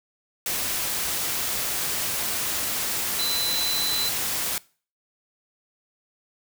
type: tone in noise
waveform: sine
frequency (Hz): 4020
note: B7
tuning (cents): +30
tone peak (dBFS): -25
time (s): 3.19-4.09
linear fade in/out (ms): 2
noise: white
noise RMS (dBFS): -27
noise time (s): 0.46-4.58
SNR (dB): -1
effects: noise-tail reverb RT60 0.4 s tail -22 dB re dry